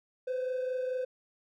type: tone pair together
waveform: triangle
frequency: 508 / 532.6 Hz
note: B4 / C5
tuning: +49 / +31 cents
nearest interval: minor second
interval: 82 cents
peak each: -28 / -37 dBFS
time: 0.27-1.05 s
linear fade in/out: 10 ms
effects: tanh soft clip ceiling -25 dBFS